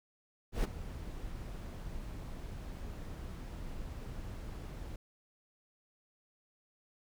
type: noise with ADSR envelope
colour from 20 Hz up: brown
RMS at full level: -28 dBFS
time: 0.52-4.96 s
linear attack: 120 ms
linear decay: 18 ms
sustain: -15 dB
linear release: 3 ms
effects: none